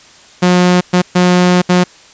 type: tone bursts at uneven times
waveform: sawtooth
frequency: 179.6 Hz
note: F3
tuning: 49 cents sharp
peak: -3 dBFS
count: 4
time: 0.42-0.81 / 0.93-1.02 / 1.15-1.62 / 1.69-1.84 s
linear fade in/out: 10 ms
effects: white hiss -41 dBFS RMS until 2.13 s + resampled to 16000 Hz